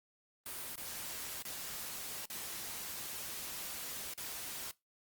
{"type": "noise with dropouts", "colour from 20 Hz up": "white", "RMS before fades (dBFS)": -43, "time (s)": [0.46, 4.71], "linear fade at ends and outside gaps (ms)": 0, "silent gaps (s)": [[0.756, 0.779], [1.423, 1.452], [2.255, 2.301], [4.137, 4.178]], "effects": ["noise-tail reverb RT60 0.2 s tail -21 dB re dry", "Opus 32 kbps"]}